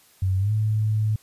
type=tone with pitch glide; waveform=sine; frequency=94.4 to 107.81 Hz; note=F#2 to A2; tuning=+35 to -35 cents; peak=-19 dBFS; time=0.22-1.16 s; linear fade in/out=5 ms; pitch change=+230 cents; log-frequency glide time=0.38-0.52 s; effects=white hiss -56 dBFS RMS until 1.22 s + resampled to 32000 Hz